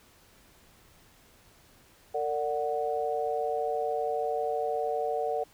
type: chord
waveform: sine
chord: Bb augmented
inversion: none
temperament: equal with one note detuned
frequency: 454.7 / 587.3 / 740 Hz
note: Bb4 / D5 / F#5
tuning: -43 / 0 / 0 cents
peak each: -31 / -33 / -31 dBFS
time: 2.14-5.44 s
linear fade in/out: 10 ms
effects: pink hiss -59 dBFS RMS until 5.53 s